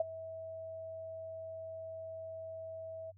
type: tone with ADSR envelope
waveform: sine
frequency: 648 Hz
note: E5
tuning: 30 cents flat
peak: -25 dBFS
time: 0-3.12 s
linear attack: 4 ms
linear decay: 20 ms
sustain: -17 dB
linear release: 23 ms
effects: added 96 Hz sine -57 dBFS peak until 3.17 s